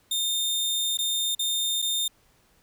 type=tone with dropouts; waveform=sawtooth; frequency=3634 Hz; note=A#7; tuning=45 cents flat; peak=-21 dBFS; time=0.11-2.08 s; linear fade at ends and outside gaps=5 ms; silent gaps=0.973-0.987 / 1.35-1.392 / 1.819-1.823 s; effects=pink hiss -63 dBFS RMS until 2.62 s